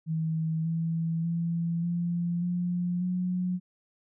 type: tone with pitch steps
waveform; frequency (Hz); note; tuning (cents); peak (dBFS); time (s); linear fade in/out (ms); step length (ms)
sine; 160.4 / 164.34 / 168.37 / 172.51 / 176.75 / 181.09; E3 / E3 / E3 / F3 / F3 / F#3; -47 / -5 / +37 / -21 / +21 / -37; -26; 0.06-3.6; 50; 590
effects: none